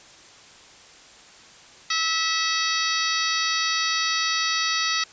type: harmonic tone with a mistuned harmonic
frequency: 650 Hz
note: E5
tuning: 24 cents flat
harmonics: 2 / 3 / 4 / 5 / 6 / 7 / 8 / 9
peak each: -28 / -28 / -31 / -33 / -29 / -28 / -32 / -33 dBFS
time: 1.9-5.04 s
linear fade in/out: 5 ms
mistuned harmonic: 6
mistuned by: -42 cents
effects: white hiss -48 dBFS RMS until 5.12 s + resampled to 16000 Hz